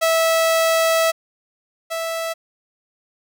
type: tone pair in turn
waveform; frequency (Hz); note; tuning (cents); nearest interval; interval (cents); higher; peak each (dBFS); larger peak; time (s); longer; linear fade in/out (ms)
sawtooth; 653 / 657.2; E5 / E5; -17 / -5; unison; 12; second; -11 / -19; first; 0.01-1.12 / 1.9-2.34; first; 20
effects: none